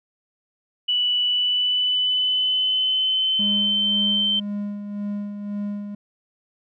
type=tone with pitch glide; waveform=sine; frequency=2960 to 3104 Hz; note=F#7 to G7; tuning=0 to -18 cents; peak=-18 dBFS; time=0.88-4.4 s; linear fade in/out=10 ms; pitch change=+82 cents; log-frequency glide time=1.25-4.01 s
type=tone with tremolo; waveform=triangle; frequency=204.8 Hz; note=G#3; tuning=24 cents flat; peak=-22 dBFS; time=3.39-5.95 s; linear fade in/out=5 ms; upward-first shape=sine; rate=1.9 Hz; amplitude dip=50%
effects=none